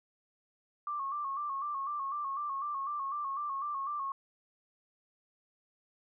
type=tone with vibrato; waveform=sine; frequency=1135 Hz; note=C#6; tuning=41 cents sharp; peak=-33 dBFS; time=0.87-4.12 s; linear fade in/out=2 ms; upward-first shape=square; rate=4 Hz; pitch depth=67 cents each way; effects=none